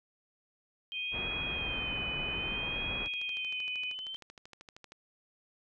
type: tone with vibrato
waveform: sine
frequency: 3141 Hz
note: G7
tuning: 3 cents sharp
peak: -38 dBFS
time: 0.92-4.16 s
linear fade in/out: 0 ms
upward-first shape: sine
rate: 0.61 Hz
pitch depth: 80 cents each way
type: tone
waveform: sine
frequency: 2489 Hz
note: D#7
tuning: in tune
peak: -35 dBFS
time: 0.92-3.95 s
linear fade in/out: 50 ms
type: low-pass noise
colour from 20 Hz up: pink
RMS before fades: -41 dBFS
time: 1.11-3.09 s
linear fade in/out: 50 ms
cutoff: 2100 Hz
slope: 24 dB/octave
type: click train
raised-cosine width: 0.2 ms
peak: -32 dBFS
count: 25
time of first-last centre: 3.06-4.92 s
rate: 12.9 Hz
effects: none